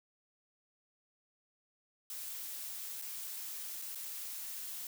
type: noise with dropouts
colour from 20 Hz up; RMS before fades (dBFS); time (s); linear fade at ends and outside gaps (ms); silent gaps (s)
blue; -43; 2.1-4.87; 1; 3.015-3.021 / 3.817-3.821 / 3.949-3.956
effects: none